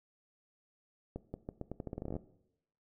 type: accelerating click train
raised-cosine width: 2 ms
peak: -26 dBFS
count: 17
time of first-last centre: 1.16-2.165 s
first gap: 180 ms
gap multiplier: 0.83
effects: noise-tail reverb RT60 0.8 s tail -17 dB re dry